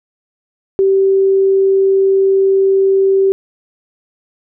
sine tone, 387.5 Hz, G4, 20 cents flat, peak -8 dBFS, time 0.79-3.32 s, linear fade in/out 0 ms, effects none

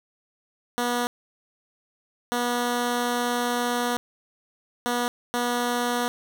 10% pulse tone bursts at uneven times, 242.4 Hz, B3, 32 cents flat, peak -15 dBFS, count 4, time 0.78-1.07 / 2.32-3.97 / 4.86-5.08 / 5.34-6.08 s, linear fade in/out 0 ms, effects none

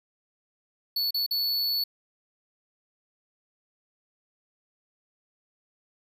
square tone with dropouts, 4435 Hz, C#8, in tune, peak -25 dBFS, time 0.96-1.84 s, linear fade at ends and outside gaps 5 ms, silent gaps 1.108-1.143 / 1.264-1.309 s, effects none

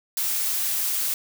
blue noise, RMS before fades -25 dBFS, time 0.17-1.14 s, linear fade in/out 2 ms, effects none

